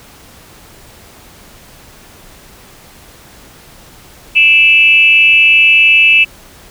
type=tone with frequency modulation; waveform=sine; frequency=2637 Hz; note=E7; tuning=in tune; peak=-4 dBFS; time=4.35-6.25 s; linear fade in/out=20 ms; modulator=275 Hz; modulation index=0.55; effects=pink hiss -39 dBFS RMS until 6.7 s